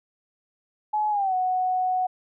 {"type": "tone with pitch glide", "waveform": "sine", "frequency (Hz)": [849, 739.1], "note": ["G#5", "F#5"], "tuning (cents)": [38, -2], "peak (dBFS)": -21, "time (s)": [0.93, 2.07], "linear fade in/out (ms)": 10, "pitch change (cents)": -240, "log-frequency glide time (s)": [1.1, 1.34], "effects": []}